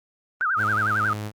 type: tone with vibrato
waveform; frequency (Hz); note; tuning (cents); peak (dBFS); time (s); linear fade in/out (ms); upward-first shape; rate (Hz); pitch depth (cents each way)
sine; 1396.9; F6; 0; -20; 0.41-1.13; 0; sine; 11; 230
type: tone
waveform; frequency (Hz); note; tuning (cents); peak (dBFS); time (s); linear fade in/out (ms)
sawtooth; 105.5; G#2; +28; -25; 0.56-1.32; 50
effects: Opus 32 kbps